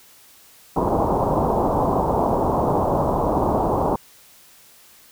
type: low-pass noise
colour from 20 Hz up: white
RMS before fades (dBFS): -20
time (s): 0.76-3.96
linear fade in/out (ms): 5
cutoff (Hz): 1000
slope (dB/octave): 48
effects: white hiss -50 dBFS RMS until 5.11 s

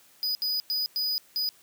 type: tone bursts at uneven times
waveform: square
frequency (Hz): 4961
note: D#8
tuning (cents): -6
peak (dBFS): -26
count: 5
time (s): 0.23-0.35 / 0.42-0.6 / 0.7-0.86 / 0.96-1.18 / 1.36-1.49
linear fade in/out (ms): 0
effects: white hiss -58 dBFS RMS until 1.62 s + high-pass 100 Hz 12 dB/octave

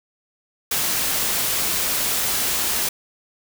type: noise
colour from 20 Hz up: white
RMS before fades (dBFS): -22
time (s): 0.71-2.89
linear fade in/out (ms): 5
effects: none

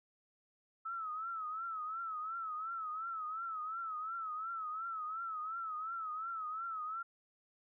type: tone with vibrato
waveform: sine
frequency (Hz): 1300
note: E6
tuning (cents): -24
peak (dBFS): -38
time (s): 0.85-7.03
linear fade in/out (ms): 10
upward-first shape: triangle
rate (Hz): 2.8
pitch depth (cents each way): 110
effects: none

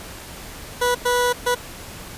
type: tone bursts at uneven times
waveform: 20% pulse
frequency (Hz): 490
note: B4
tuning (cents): -14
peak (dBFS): -12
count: 3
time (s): 0.81-0.95 / 1.05-1.33 / 1.46-1.55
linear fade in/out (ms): 10
effects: pink hiss -37 dBFS RMS until 2.17 s + resampled to 32000 Hz

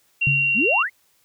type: tone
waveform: sine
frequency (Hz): 2753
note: F7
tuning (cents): -25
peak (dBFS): -17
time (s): 0.21-0.83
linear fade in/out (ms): 10
type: tone with exponential decay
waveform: sine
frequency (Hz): 138.59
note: C#3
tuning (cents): 0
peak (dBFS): -17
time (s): 0.27-0.73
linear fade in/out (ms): 0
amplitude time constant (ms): 99
type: exponential sweep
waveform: sine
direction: up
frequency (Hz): 177.3 to 2217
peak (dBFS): -20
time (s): 0.54-0.9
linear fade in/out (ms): 50
effects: white hiss -62 dBFS RMS until 1.24 s

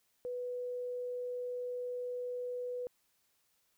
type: tone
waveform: sine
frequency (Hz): 493.9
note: B4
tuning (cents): 0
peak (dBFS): -36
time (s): 0.25-2.87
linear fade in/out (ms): 0
effects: white hiss -75 dBFS RMS until 3.77 s

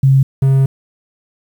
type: tone pair in turn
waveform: sine / triangle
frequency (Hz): 134.9 / 134.9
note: C#3 / C#3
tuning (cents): -47 / -47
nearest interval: unison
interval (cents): 0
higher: neither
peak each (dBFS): -6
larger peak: neither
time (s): 0.03-0.23 / 0.42-0.66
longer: second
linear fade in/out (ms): 5
effects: 7-bit

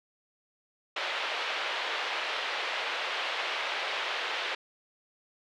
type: band-pass noise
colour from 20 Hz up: white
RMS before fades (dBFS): -33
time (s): 0.96-4.55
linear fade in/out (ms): 5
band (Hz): 460 to 3400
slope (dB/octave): 24
effects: none

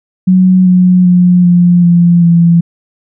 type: tone with pitch steps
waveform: sine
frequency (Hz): 185 / 181.82 / 178.7 / 175.63 / 172.61 / 169.65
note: F#3 / F#3 / F3 / F3 / F3 / F3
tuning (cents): 0 / -30 / +40 / +10 / -20 / -50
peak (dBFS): -3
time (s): 0.27-2.61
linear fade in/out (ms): 10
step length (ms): 390
effects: none

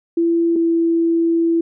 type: tone pair in turn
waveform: sine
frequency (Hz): 336.2 / 333.1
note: E4 / E4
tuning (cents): +34 / +18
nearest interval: unison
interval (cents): 16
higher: first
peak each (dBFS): -13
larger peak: neither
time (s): 0.17-0.56 / 0.56-1.61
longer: second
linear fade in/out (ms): 5
effects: none

